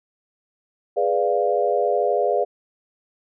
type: chord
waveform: sine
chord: G# diminished seventh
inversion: none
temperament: equal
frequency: 415.3 / 493.9 / 587.3 / 698.5 Hz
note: G#4 / B4 / D5 / F5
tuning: 0 / 0 / 0 / 0 cents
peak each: -23 dBFS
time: 0.96-2.45 s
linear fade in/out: 20 ms
effects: none